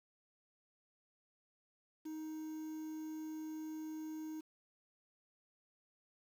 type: tone with quantisation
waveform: triangle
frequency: 313 Hz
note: D#4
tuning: 10 cents sharp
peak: -40 dBFS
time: 2.05-4.41 s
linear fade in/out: 10 ms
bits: 10
effects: none